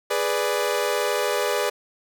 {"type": "chord", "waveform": "sawtooth", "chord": "G# diminished", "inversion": "none", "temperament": "equal", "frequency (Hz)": [415.3, 493.9, 587.3], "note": ["G#4", "B4", "D5"], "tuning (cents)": [0, 0, 0], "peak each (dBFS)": -22, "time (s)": [0.1, 1.7], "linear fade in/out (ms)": 10, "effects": []}